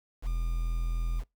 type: tone with quantisation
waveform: triangle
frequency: 41.72 Hz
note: E1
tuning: 22 cents sharp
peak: -25 dBFS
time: 0.22-1.24 s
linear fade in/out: 50 ms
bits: 8
effects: noise-tail reverb RT60 0.2 s tail -24 dB re dry